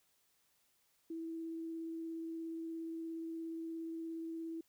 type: tone with vibrato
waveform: sine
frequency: 327.7 Hz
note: E4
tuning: 10 cents flat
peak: -40 dBFS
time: 1.1-4.61 s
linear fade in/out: 5 ms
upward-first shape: triangle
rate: 17 Hz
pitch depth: 11 cents each way
effects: white hiss -75 dBFS RMS until 4.68 s